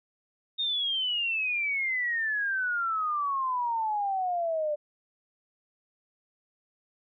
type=exponential sweep; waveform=sine; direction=down; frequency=3714 to 587 Hz; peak=-26 dBFS; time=0.58-4.76 s; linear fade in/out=20 ms; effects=none